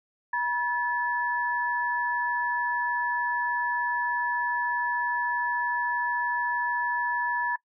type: tone pair together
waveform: sine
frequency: 965 / 1728.4 Hz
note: B5 / A6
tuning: -40 / -31 cents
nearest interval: minor seventh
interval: 1009 cents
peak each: -27 / -27 dBFS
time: 0.33-7.56 s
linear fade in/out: 5 ms
effects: noise-tail reverb RT60 0.1 s tail -22 dB re dry